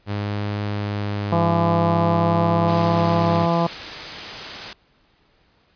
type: tone with vibrato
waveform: sawtooth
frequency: 102.5 Hz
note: G#2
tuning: 22 cents flat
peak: -19 dBFS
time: 0.06-3.48 s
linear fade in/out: 50 ms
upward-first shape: triangle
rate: 0.47 Hz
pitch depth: 14 cents each way
type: harmonic tone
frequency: 169 Hz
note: E3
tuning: 43 cents sharp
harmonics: 1 / 2 / 3 / 4 / 5 / 6 / 7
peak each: -20 / -27 / -26 / -23 / -26 / -26 / -31 dBFS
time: 1.32-3.67 s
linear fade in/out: 5 ms
type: noise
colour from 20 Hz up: white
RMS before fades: -31 dBFS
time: 2.68-4.73 s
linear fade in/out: 2 ms
effects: pink hiss -60 dBFS RMS until 5.75 s + resampled to 11025 Hz